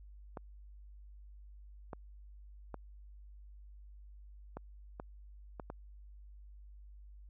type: clicks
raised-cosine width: 1 ms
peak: -28 dBFS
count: 7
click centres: 0.372 / 1.932 / 2.743 / 4.57 / 4.999 / 5.598 / 5.701 s
effects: added 50 Hz sine -51 dBFS peak until 7.29 s